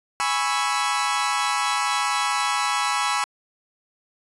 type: chord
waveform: sawtooth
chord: C# minor seventh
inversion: second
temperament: equal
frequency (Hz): 830.6 / 987.8 / 1108.7 / 1318.5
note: G#5 / B5 / C#6 / E6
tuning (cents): 0 / 0 / 0 / 0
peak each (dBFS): -23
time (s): 0.2-3.24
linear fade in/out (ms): 0
effects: resampled to 24000 Hz

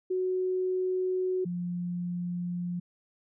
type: tone pair in turn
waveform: sine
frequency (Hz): 370 / 176.14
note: F#4 / F3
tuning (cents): 0 / +15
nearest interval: octave + minor second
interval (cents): 1285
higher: first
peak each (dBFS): -26 / -30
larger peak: first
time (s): 0.1-1.45 / 1.45-2.8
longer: neither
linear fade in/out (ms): 10
effects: none

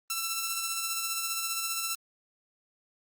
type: tone with tremolo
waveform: 5% pulse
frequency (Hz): 1338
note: E6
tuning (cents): +25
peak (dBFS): -17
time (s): 0.1-1.95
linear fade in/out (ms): 2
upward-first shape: sine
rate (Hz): 15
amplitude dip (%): 35
effects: Opus 32 kbps

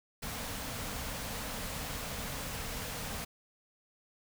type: band-stop noise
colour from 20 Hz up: pink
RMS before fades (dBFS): -39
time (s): 0.22-3.25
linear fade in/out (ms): 10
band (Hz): 300 to 420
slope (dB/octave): 96
effects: none

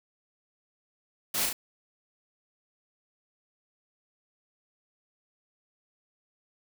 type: noise with echo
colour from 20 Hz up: white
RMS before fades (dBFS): -30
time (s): 1.34-1.46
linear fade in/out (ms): 5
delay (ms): 35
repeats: 2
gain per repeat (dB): -2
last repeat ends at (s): 1.53
effects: none

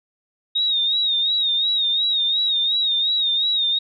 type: tone with vibrato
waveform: sine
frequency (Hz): 3744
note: A#7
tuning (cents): +7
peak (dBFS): -17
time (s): 0.55-3.79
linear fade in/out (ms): 10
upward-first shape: sine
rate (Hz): 2.8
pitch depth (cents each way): 72
effects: none

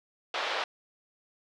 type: band-pass noise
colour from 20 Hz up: pink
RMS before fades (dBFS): -32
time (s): 0.34-0.64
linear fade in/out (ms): 2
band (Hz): 530 to 4200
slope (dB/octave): 24
effects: none

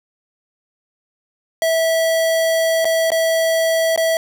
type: tone with dropouts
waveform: square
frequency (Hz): 653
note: E5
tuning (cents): -17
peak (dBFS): -15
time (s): 1.62-4.17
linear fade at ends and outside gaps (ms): 1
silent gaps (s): 2.846-2.853 / 3.104-3.118 / 3.961-3.976
effects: none

